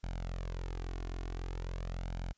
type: tone with flanger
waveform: sawtooth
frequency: 43.65 Hz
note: F1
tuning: in tune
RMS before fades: -39 dBFS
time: 0.03-2.33 s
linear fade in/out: 10 ms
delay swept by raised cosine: 1.3 to 2.8 ms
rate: 0.46 Hz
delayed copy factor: +0.55
effects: white hiss -75 dBFS RMS until 2.37 s + resampled to 16000 Hz